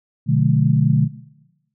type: chord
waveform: sine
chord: B diminished seventh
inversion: none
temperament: just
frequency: 123.47 / 148.16 / 177.8 / 213.4 Hz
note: B2 / D3 / F3 / Ab3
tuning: 0 / +16 / +31 / +47 cents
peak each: -18 / -16 / -22 / -21 dBFS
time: 0.26-1.09 s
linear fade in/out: 50 ms
effects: noise-tail reverb RT60 1.0 s tail -18 dB re dry